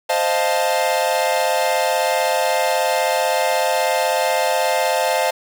45% pulse chord, F dominant seventh, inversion second, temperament equal, 523.3 / 622.3 / 698.5 / 880 Hz, C5 / Eb5 / F5 / A5, 0 / 0 / 0 / 0 cents, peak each -22 dBFS, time 0.09-5.31 s, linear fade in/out 10 ms, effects none

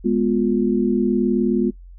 sine chord, F diminished, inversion first, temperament equal with one note detuned, 207.7 / 246.9 / 354.3 Hz, Ab3 / Cb4 / F4, 0 / 0 / +25 cents, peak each -20 dBFS, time 0.04-1.71 s, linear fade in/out 20 ms, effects noise-tail reverb RT60 0.1 s tail -19 dB re dry + added 44 Hz sine -38 dBFS peak until 1.98 s

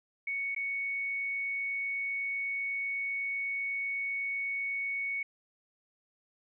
sine tone with dropouts, 2223 Hz, C#7, 4 cents sharp, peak -31 dBFS, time 0.27-5.23 s, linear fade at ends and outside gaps 5 ms, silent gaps 0.549-0.562 s, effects none

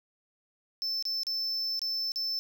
triangle tone with dropouts, 5290 Hz, E8, 5 cents sharp, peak -28 dBFS, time 0.82-2.39 s, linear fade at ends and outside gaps 0 ms, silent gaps 1.025-1.053 / 1.233-1.268 / 1.793-1.817 / 2.119-2.159 s, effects none

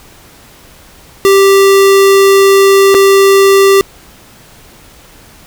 square tone with dropouts, 392 Hz, G4, in tune, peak -4 dBFS, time 1.25-3.81 s, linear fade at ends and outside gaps 0 ms, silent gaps 2.943-2.948 s, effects pink hiss -39 dBFS RMS until 5.46 s

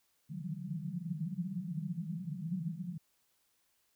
pink band-pass noise, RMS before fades -39 dBFS, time 0.29-2.98 s, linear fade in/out 10 ms, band 150 to 190 Hz, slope 96 dB/octave, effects white hiss -75 dBFS RMS until 3.95 s

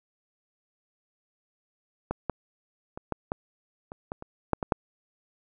clicks, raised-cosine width 1 ms, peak -14 / -13 / -23 / -14 / -14 / -25 / -19 / -25 / -8 / -15 / -7 dBFS, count 11, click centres 2.11 / 2.297 / 2.975 / 3.123 / 3.319 / 3.919 / 4.119 / 4.224 / 4.533 / 4.628 / 4.722 s, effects none

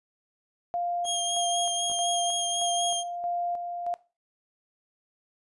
sine tone with tremolo, 699 Hz, F5, 1 cent sharp, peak -26 dBFS, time 0.74-3.94 s, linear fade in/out 0 ms, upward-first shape square, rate 1.6 Hz, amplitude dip 45%
20% pulse tone with vibrato, 3238 Hz, G#7, 45 cents flat, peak -21 dBFS, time 1.04-3.04 s, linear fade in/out 50 ms, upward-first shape sine, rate 4 Hz, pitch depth 19 cents each way
clicks, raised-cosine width 1 ms, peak -31 dBFS, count 2, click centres 1.899 / 1.916 s
effects noise-tail reverb RT60 0.3 s tail -19 dB re dry + resampled to 24000 Hz

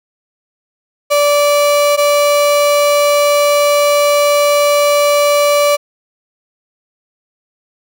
35% pulse tone pair in turn, 581 / 581 Hz, D5 / D5, -19 / -19 cents, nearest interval unison, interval 0 cents, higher neither, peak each -7 dBFS, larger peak neither, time 1.1-1.97 / 1.97-5.77 s, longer second, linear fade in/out 20 ms, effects none

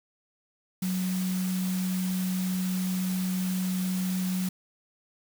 sine tone in noise, 185 Hz, F#3, in tune, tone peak -26 dBFS, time 0.82-4.49 s, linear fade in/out 5 ms, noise white, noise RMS -39 dBFS, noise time 0.82-4.49 s, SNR +10 dB, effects none

